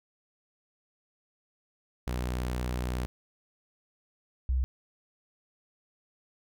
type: tone pair in turn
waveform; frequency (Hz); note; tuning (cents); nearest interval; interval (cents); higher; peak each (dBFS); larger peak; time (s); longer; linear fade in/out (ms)
sawtooth / sine; 61.74 / 64.16; B1 / C2; 0 / -33; minor second; 67; second; -26 / -24; second; 2.07-3.06 / 4.49-4.64; first; 0
effects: none